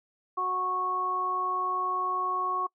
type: harmonic tone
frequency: 367.5 Hz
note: F#4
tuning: 12 cents flat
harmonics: 1 / 2 / 3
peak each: -38 / -37 / -27 dBFS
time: 0.37-2.67 s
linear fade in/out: 10 ms
effects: noise-tail reverb RT60 0.1 s tail -24 dB re dry